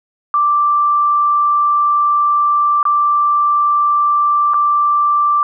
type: tone with dropouts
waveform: sine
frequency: 1174.7 Hz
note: D6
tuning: in tune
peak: -10 dBFS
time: 0.34-5.43 s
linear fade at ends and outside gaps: 1 ms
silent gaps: 2.829-2.853 / 4.536-4.542 s
effects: none